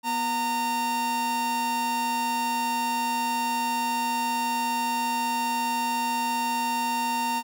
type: tone pair together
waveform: 45% pulse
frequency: 243.4 / 919 Hz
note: B3 / A#5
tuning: -25 / -25 cents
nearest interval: octave + major seventh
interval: 2300 cents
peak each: -33 / -25 dBFS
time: 0.03-7.43 s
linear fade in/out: 50 ms
effects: none